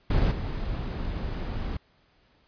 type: noise with level steps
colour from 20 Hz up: brown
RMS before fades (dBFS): -23 / -31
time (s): 0.1-1.77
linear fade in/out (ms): 5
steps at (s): 0.31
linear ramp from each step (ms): 10
effects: pink hiss -64 dBFS RMS until 2.47 s + resampled to 11025 Hz